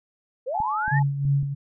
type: linear sweep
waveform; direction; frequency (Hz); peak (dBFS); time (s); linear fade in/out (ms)
sine; up; 466.4 to 1894; -25; 0.46-1; 20
type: tone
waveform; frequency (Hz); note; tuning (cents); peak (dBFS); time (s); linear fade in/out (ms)
sine; 856; A5; -48; -26; 0.54-1.03; 10
type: clicks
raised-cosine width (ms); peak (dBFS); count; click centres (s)
5; -24; 4; 0.603 / 0.88 / 1.251 / 1.429
type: tone with tremolo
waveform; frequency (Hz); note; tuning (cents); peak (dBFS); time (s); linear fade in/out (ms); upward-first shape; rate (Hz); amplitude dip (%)
sine; 140.2; C#3; +20; -17; 0.91-1.55; 20; sine; 3; 65
effects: none